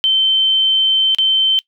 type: tone with dropouts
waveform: sine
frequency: 3096 Hz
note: G7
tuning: 22 cents flat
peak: -10 dBFS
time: 0.04-1.59 s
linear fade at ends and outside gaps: 0 ms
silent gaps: 1.148-1.185 s
effects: noise-tail reverb RT60 0.1 s tail -22 dB re dry